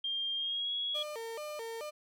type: tone with pitch glide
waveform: sine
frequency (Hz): 3200 to 3336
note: G7 to G#7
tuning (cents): +35 to +7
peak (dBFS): -32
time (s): 0.04-1.03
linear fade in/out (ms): 5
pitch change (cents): +72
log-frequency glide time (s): 0.35-0.72
type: tone with vibrato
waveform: 35% pulse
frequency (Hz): 523.3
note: C5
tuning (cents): 0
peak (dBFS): -37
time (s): 0.94-1.91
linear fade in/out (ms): 20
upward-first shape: square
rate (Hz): 2.3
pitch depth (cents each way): 240
effects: none